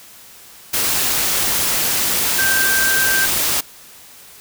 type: tone in noise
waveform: sine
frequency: 1568 Hz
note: G6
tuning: in tune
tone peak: -16 dBFS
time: 2.38-3.26 s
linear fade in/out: 10 ms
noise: white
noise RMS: -18 dBFS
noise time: 0.73-3.61 s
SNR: -1 dB
effects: white hiss -42 dBFS RMS until 4.4 s